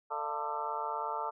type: harmonic tone with a mistuned harmonic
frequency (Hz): 148.6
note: D3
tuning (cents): +21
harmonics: 3 / 4 / 5 / 6 / 7 / 8 / 9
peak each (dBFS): -44 / -44 / -43 / -36 / -45 / -39 / -42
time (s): 0.1-1.31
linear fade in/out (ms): 20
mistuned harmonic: 5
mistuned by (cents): -120
effects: none